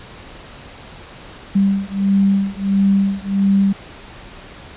sine beating tone pair, 196 / 197.5 Hz, G3 / G3, 0 / +13 cents, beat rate 1.5 Hz, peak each -16 / -16 dBFS, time 1.55-3.73 s, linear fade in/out 10 ms, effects pink hiss -38 dBFS RMS until 4.76 s + resampled to 8000 Hz

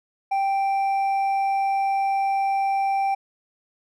sine tone with hard clipping, 784 Hz, G5, in tune, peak -21 dBFS, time 0.31-3.15 s, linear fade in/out 10 ms, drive 4 dB, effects none

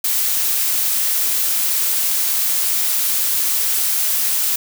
blue noise, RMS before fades -18 dBFS, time 0.04-4.56 s, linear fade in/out 5 ms, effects none

